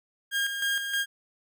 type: tone with tremolo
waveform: 30% pulse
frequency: 1617 Hz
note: G#6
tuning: 47 cents flat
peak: -22 dBFS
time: 0.31-1.06 s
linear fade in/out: 50 ms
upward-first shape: square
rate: 3.2 Hz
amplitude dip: 50%
effects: none